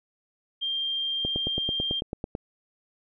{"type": "tone", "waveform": "sine", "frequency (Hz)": 3187, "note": "G7", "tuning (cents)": 28, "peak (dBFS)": -26, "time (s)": [0.61, 2.01], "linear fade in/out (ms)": 20}
{"type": "click train", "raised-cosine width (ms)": 2, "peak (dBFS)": -17, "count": 11, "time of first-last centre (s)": [1.25, 2.351], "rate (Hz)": 9.08}
{"effects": []}